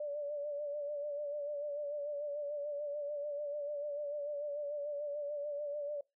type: tone with vibrato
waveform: sine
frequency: 583 Hz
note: D5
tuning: 13 cents flat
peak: -36 dBFS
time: 0-6.01 s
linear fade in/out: 5 ms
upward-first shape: sine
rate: 6.8 Hz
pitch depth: 43 cents each way
effects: noise-tail reverb RT60 0.2 s tail -21 dB re dry